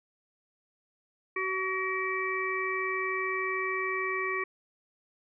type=harmonic tone with a mistuned harmonic; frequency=377.8 Hz; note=F#4; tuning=36 cents sharp; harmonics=1 / 3 / 5 / 6; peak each=-34 / -34 / -34 / -34 dBFS; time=1.36-4.44 s; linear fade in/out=5 ms; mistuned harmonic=6; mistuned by=+32 cents; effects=none